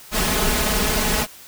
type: noise with comb filter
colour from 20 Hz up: pink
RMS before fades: -20 dBFS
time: 0.11-1.27 s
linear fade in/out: 50 ms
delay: 4.7 ms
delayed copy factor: +0.85
effects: white hiss -43 dBFS RMS until 1.47 s